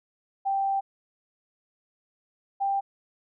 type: tone pair in turn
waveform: sine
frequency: 784 / 789.9 Hz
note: G5 / G5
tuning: 0 / +13 cents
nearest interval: unison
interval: 13 cents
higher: second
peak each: -23 / -23 dBFS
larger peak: neither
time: 0.45-0.81 / 2.6-2.81 s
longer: first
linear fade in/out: 20 ms
effects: none